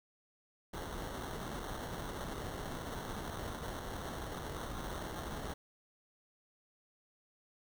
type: noise with sample-and-hold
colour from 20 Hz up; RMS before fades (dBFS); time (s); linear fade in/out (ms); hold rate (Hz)
pink; -42; 0.73-5.54; 10; 2450
effects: none